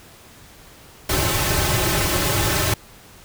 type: noise with comb filter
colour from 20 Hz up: pink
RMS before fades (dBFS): -20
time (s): 1.09-2.74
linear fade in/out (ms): 5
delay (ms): 4.2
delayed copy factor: -0.9
effects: pink hiss -46 dBFS RMS until 3.24 s

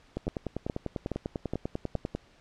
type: two click trains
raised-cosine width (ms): 2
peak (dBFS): -18 / -17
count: 21 / 5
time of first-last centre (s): 0.17-2.15 / 0.28-1.954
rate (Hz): 10.1 / 2.39
effects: pink hiss -60 dBFS RMS until 2.4 s + low-pass 5000 Hz 12 dB/octave

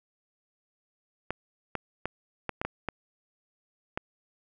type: clicks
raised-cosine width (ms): 0.5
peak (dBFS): -15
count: 8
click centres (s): 1.306 / 1.753 / 2.056 / 2.493 / 2.615 / 2.65 / 2.887 / 3.975
effects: none

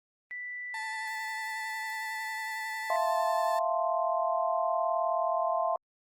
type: tone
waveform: sine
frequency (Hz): 1975.5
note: B6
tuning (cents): 0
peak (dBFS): -36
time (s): 0.31-2.96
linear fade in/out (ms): 0
type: tone with vibrato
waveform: 30% pulse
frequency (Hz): 880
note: A5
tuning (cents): 0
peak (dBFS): -34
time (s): 0.74-3.59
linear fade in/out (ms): 2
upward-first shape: sine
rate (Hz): 11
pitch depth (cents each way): 20
type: chord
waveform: sine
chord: F major seventh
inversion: third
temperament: equal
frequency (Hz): 659.3 / 698.5 / 880 / 1046.5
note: E5 / F5 / A5 / C6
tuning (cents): 0 / 0 / 0 / 0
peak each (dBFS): -30 / -31 / -36 / -32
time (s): 2.9-5.76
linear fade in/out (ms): 2
effects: Opus 32 kbps

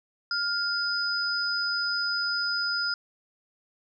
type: tone pair together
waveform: sine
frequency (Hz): 1404 / 4999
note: F6 / D#8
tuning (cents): +9 / +7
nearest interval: octave + minor seventh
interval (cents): 2198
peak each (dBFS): -28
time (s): 0.31-2.94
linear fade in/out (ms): 2
effects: none

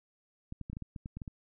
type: clicks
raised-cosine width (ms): 5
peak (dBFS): -28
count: 11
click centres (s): 0.524 / 0.613 / 0.699 / 0.731 / 0.769 / 0.823 / 0.962 / 1.059 / 1.17 / 1.218 / 1.278
effects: none

